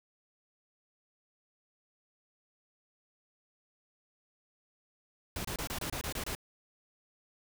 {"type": "noise bursts", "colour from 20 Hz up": "pink", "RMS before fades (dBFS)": -37, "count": 9, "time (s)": [5.36, 6.351], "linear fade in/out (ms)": 2, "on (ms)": 87, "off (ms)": 26, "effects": []}